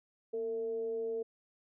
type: tone with frequency modulation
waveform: sine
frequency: 452.1 Hz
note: A4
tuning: 47 cents sharp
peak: -33 dBFS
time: 0.33-1.23 s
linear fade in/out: 10 ms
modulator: 213 Hz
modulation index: 0.26
effects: none